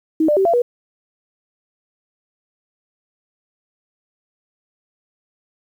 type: tone with pitch steps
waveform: sine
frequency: 316.8 / 596 / 385.6 / 679 / 484.2 Hz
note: D#4 / D5 / G4 / F5 / B4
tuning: +31 / +25 / -28 / -49 / -34 cents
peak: -12 dBFS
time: 0.2-0.62 s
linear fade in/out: 5 ms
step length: 84 ms
effects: 8-bit